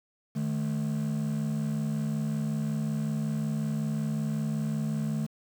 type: tone pair together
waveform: triangle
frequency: 152.1 / 217.5 Hz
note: D#3 / A3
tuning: -39 / -20 cents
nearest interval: tritone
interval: 619 cents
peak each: -27 / -27 dBFS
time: 0.35-5.27 s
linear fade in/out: 20 ms
effects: tanh soft clip ceiling -22 dBFS + 8-bit